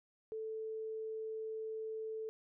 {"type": "tone", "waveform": "sine", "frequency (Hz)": 440, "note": "A4", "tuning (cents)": 0, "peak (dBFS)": -39, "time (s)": [0.32, 2.29], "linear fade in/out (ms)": 0, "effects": []}